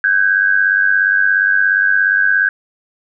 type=tone pair together; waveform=sine; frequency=1530 / 1627.1 Hz; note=G6 / G#6; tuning=-42 / -36 cents; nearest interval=minor second; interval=106 cents; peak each=-13 dBFS; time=0.04-2.49 s; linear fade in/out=2 ms; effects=none